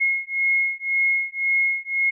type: beating tone pair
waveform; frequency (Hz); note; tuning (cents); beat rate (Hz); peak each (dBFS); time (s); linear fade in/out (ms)
sine; 2160 / 2161.9; C#7 / C#7; -45 / -44; 1.9; -22; 0-2.11; 20
effects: none